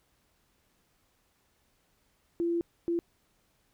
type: tone bursts at uneven times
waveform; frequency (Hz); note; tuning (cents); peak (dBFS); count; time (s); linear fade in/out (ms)
sine; 340.5; F4; -44; -26; 2; 2.4-2.61 / 2.88-2.99; 0
effects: pink hiss -71 dBFS RMS until 3.73 s